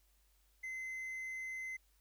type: tone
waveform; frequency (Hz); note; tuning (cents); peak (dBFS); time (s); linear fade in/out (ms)
triangle; 2056; C7; -31; -39; 0.63-1.77; 10
effects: added 50 Hz sine -70 dBFS peak until 2 s + white hiss -75 dBFS RMS until 2 s